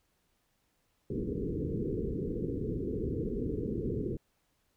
white low-pass noise, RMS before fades -34 dBFS, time 1.1-4.17 s, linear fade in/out 5 ms, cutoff 470 Hz, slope 96 dB/octave, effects pink hiss -75 dBFS RMS until 4.76 s

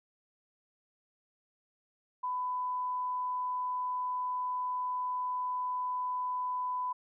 sine tone, 1000 Hz, B5, 21 cents sharp, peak -31 dBFS, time 2.23-6.93 s, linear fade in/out 10 ms, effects none

